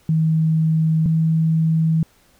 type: tone pair in turn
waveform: sine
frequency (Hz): 159.4 / 160.97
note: D#3 / E3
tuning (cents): +42 / -41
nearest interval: unison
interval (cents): 17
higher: second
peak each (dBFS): -14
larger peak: neither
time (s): 0.09-1.06 / 1.06-2.03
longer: neither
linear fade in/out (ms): 2
effects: pink hiss -56 dBFS RMS until 2.39 s